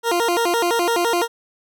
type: tone with vibrato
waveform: 20% pulse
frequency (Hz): 402.7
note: G4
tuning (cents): +47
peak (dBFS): -12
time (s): 0.03-1.28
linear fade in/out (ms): 50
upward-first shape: square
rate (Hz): 5.9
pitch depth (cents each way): 250
effects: none